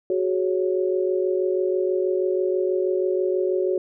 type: chord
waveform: sine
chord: F# suspended second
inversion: none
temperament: just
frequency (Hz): 370 / 416.2 / 555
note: F#4 / G#4 / C#5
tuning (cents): 0 / +4 / +2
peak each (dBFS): -21 / -27 / -27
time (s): 0.1-3.78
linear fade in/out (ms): 2
effects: none